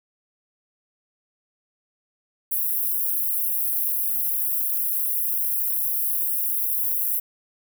white high-pass noise, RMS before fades -24 dBFS, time 2.51-7.2 s, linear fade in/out 10 ms, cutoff 11000 Hz, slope 48 dB/octave, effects none

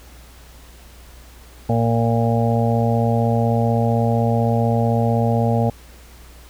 harmonic tone, 115.8 Hz, A#2, 11 cents flat, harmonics 1 / 2 / 4 / 5 / 6 / 7, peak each -18 / -21 / -24 / -25 / -26 / -26 dBFS, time 1.69-5.7 s, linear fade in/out 5 ms, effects added 60 Hz sine -42 dBFS peak until 6.49 s + pink hiss -47 dBFS RMS until 6.49 s

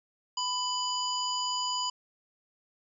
harmonic tone with a mistuned harmonic, 998 Hz, B5, 18 cents sharp, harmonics 1 / 3 / 5 / 7, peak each -32 / -35 / -34 / -38 dBFS, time 0.37-1.9 s, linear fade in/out 5 ms, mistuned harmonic 5, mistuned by -38 cents, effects none

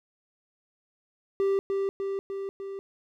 triangle tone with echo, 392 Hz, G4, in tune, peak -20 dBFS, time 1.4-1.59 s, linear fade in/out 0 ms, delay 300 ms, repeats 4, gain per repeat -3 dB, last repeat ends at 2.79 s, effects none

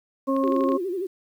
harmonic tone, 270 Hz, C#4, 45 cents flat, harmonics 1 / 2 / 4, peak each -22 / -25 / -28 dBFS, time 0.27-0.78 s, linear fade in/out 20 ms
clicks, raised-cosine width 0.3 ms, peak -25 dBFS, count 9, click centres 0.365 / 0.439 / 0.477 / 0.522 / 0.564 / 0.608 / 0.639 / 0.689 / 0.72 s
sine tone with vibrato, 368.9 Hz, F#4, 5 cents flat, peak -25 dBFS, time 0.43-1.07 s, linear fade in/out 10 ms, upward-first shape sine, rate 12 Hz, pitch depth 130 cents each way
effects 9-bit

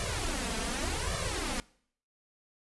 pink noise with flanger, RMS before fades -33 dBFS, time 0-1.6 s, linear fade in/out 0 ms, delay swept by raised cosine 1.7 to 4.5 ms, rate 0.87 Hz, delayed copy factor +0.9, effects noise-tail reverb RT60 0.6 s tail -23 dB re dry + resampled to 24000 Hz

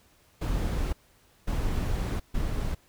brown noise bursts at uneven times, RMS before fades -28 dBFS, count 3, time 0.41-0.93 / 1.47-2.2 / 2.34-2.75 s, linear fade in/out 10 ms, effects pink hiss -62 dBFS RMS until 2.88 s

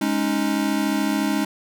square chord, Ab suspended fourth, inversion none, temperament equal, 207.7 / 277.2 / 311.1 Hz, Ab3 / Db4 / Eb4, 0 / 0 / 0 cents, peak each -25 dBFS, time 0.01-1.45 s, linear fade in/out 5 ms, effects none

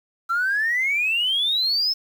triangle exponential sweep, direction up, 1331 to 5310 Hz, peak -16 dBFS, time 0.29-1.94 s, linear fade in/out 20 ms, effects tanh soft clip ceiling -16 dBFS + 8-bit

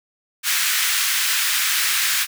pink high-pass noise, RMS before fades -20 dBFS, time 0.43-2.27 s, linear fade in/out 50 ms, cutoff 1500 Hz, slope 24 dB/octave, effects none

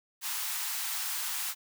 white high-pass noise, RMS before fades -34 dBFS, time 0.21-1.55 s, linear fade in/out 50 ms, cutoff 780 Hz, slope 48 dB/octave, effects none

